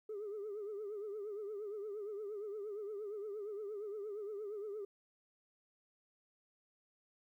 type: tone with vibrato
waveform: sine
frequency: 415.3 Hz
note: G#4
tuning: in tune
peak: -39 dBFS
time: 0.09-4.85 s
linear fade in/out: 5 ms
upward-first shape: triangle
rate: 8.6 Hz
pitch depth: 110 cents each way
effects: tanh soft clip ceiling -38 dBFS + 13-bit